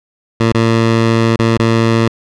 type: tone with dropouts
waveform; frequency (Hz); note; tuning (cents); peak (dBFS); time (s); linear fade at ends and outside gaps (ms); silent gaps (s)
15% pulse; 114.1; A#2; -37; -3; 0.4-2.08; 5; 0.523-0.546 / 1.361-1.391 / 1.575-1.594
effects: low-pass 5000 Hz 12 dB/octave